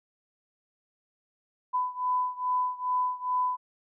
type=beating tone pair; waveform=sine; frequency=1000 / 1002.4 Hz; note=B5 / B5; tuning=+21 / +25 cents; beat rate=2.4 Hz; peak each=-28 / -30 dBFS; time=1.73-3.57 s; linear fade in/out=20 ms; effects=none